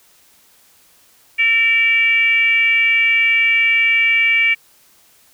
sine tone with frequency modulation, 2313 Hz, D7, 27 cents flat, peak -11 dBFS, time 1.38-4.55 s, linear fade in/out 20 ms, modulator 484 Hz, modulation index 0.57, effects white hiss -52 dBFS RMS until 5.33 s

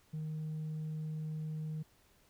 triangle tone with tanh clipping, 155.56 Hz, D#3, in tune, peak -37 dBFS, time 0.13-1.83 s, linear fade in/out 10 ms, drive 6 dB, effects pink hiss -68 dBFS RMS until 2.29 s

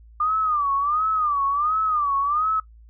sine tone with vibrato, 1198 Hz, D6, 34 cents sharp, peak -19 dBFS, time 0.2-2.6 s, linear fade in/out 5 ms, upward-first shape sine, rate 1.4 Hz, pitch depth 140 cents each way, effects noise-tail reverb RT60 0.1 s tail -17 dB re dry + added 56 Hz sine -45 dBFS peak until 2.89 s

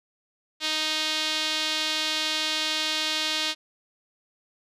sawtooth tone with band-pass filter, 311.1 Hz, D#4, in tune, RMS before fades -27 dBFS, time 0.6-3.55 s, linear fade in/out 50 ms, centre 3800 Hz, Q 2.2, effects none

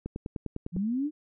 click train, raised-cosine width 3 ms, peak -21 dBFS, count 8, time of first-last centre 0.06-0.765 s, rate 9.93 Hz
sine linear sweep, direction up, 164.81 to 311.1 Hz, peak -26 dBFS, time 0.72-1.11 s, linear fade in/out 50 ms
effects none

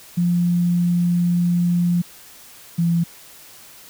sine tone pair in turn, 174.61 / 169.35 Hz, F3 / E3, 0 / +47 cents, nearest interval minor second, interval 53 cents, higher first, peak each -15 dBFS, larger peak neither, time 0.17-2.02 / 2.78-3.04 s, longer first, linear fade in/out 10 ms, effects white hiss -44 dBFS RMS until 3.89 s

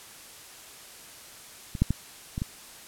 clicks, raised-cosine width 5 ms, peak -21 / -8 / -12 / -18 / -16 dBFS, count 5, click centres 1.752 / 1.82 / 1.906 / 2.379 / 2.419 s, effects white hiss -47 dBFS RMS until 2.87 s + low-pass 12000 Hz 12 dB/octave

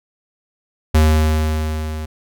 square tone with level ramp, 77.78 Hz, D#2, in tune, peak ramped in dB -9 to -25 dBFS, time 0.94-2.06 s, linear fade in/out 10 ms, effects none

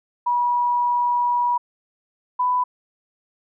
sine tone pair in turn, 969 / 995.1 Hz, B5 / B5, -33 / +13 cents, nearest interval unison, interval 46 cents, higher second, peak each -17 dBFS, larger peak neither, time 0.26-1.58 / 2.39-2.64 s, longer first, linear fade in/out 10 ms, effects none

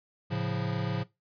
square chord, A augmented, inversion none, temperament equal with one note detuned, 110 / 137.79 / 174.61 Hz, A2 / C#3 / E#3, 0 / -10 / 0 cents, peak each -34 dBFS, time 0.3-1.04 s, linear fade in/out 20 ms, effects noise-tail reverb RT60 0.2 s tail -19 dB re dry + resampled to 11025 Hz

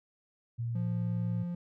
sine tone with pitch glide, 117.2 to 114.19 Hz, A#2 to A#2, +10 to -35 cents, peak -31 dBFS, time 0.58-1.44 s, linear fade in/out 20 ms, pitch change -45 cents, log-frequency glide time 0.71-1.03 s
triangle tone, 174.61 Hz, F3, in tune, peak -31 dBFS, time 0.75-1.55 s, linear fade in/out 5 ms
effects none

